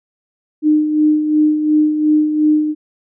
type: tone with tremolo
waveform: sine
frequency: 304.6 Hz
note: D#4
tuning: 37 cents flat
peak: -8 dBFS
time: 0.62-2.75 s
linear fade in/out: 50 ms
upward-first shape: sine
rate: 2.8 Hz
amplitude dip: 55%
effects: none